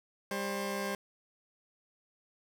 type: tone pair together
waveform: 15% pulse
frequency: 199.27 / 532 Hz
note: G3 / C5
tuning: +29 / +29 cents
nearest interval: octave + perfect fourth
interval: 1700 cents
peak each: -29 / -31 dBFS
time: 0.31-0.95 s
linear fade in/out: 2 ms
effects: none